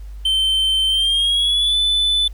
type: tone with pitch glide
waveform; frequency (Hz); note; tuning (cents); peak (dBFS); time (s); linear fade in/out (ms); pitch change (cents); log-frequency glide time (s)
triangle; 3100 to 3500; G7 to A7; -20 to -10; -13; 0.25-2.28; 5; +210; 0.87-1.77
effects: added 50 Hz sine -30 dBFS peak until 2.33 s + pink hiss -55 dBFS RMS until 2.33 s